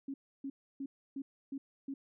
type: tone bursts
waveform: sine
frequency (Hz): 273.8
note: C#4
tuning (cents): -21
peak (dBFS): -37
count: 6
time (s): 0.08-1.94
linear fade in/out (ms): 5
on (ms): 60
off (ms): 300
effects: none